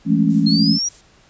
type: chord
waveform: sine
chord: A major seventh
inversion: second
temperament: equal with one note detuned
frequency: 167.5 / 207.7 / 220 / 277.2 Hz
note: E3 / G#3 / A3 / C#4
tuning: +28 / 0 / 0 / 0 cents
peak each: -18 dBFS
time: 0.05-0.79 s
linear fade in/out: 50 ms
type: noise with tremolo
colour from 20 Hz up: violet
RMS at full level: -37 dBFS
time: 0.3-1.01 s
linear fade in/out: 2 ms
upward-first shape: sine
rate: 5 Hz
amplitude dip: 40%
type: linear sweep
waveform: sine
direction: up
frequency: 4171 to 5800 Hz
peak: -18 dBFS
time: 0.46-0.89 s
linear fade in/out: 10 ms
effects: pink hiss -52 dBFS RMS until 1.29 s + resampled to 16000 Hz